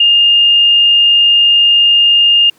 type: tone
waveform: sine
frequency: 2823 Hz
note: F7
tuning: 18 cents sharp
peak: -5 dBFS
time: 0-2.5 s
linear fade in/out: 5 ms
effects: pink hiss -50 dBFS RMS until 2.58 s + high-pass 150 Hz 12 dB/octave